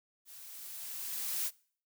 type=noise with level ramp; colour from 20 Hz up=blue; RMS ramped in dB=-52 to -33 dBFS; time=0.25-1.51 s; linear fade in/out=50 ms; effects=noise-tail reverb RT60 0.5 s tail -23 dB re dry